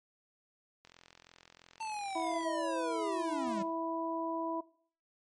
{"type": "click train", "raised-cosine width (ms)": 0.2, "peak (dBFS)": -37, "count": 69, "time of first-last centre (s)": [0.85, 2.431], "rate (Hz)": 43}
{"type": "linear sweep", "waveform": "square", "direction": "down", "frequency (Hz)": [900, 187], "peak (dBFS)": -37, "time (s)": [1.8, 3.63], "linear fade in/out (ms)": 10}
{"type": "harmonic tone", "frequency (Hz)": 328.8, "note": "E4", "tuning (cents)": -4, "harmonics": [1, 2, 3], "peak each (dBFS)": [-37, -37, -37], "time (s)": [2.15, 4.61], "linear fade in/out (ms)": 10}
{"effects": ["noise-tail reverb RT60 0.5 s tail -20 dB re dry", "MP3 48 kbps"]}